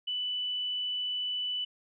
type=tone; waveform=sine; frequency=2982 Hz; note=F#7; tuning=13 cents sharp; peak=-30 dBFS; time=0.07-1.65 s; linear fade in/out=10 ms; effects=none